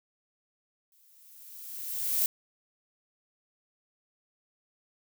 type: noise with exponential growth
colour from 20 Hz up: violet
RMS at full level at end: -25 dBFS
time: 0.92-2.26 s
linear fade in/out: 1 ms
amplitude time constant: 290 ms
effects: none